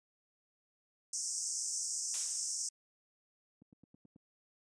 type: band-pass noise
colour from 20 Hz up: pink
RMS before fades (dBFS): -38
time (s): 1.13-2.69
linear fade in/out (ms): 5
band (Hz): 5300 to 9000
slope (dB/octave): 96
type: noise with exponential decay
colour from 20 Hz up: blue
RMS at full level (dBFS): -37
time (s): 2.14-2.7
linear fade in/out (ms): 1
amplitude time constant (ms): 120
type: click train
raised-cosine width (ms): 5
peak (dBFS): -32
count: 6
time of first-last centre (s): 3.62-4.161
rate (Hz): 9.24
effects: high-pass 400 Hz 12 dB/octave + resampled to 22050 Hz